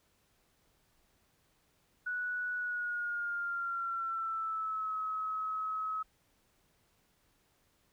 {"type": "tone with pitch glide", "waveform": "sine", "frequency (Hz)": [1473, 1282.3], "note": ["F#6", "E6"], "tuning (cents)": [-8, -48], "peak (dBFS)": -33, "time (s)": [2.06, 6.03], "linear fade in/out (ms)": 10, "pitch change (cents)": -240, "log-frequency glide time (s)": [2.56, 4.95], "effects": ["pink hiss -72 dBFS RMS until 7.92 s"]}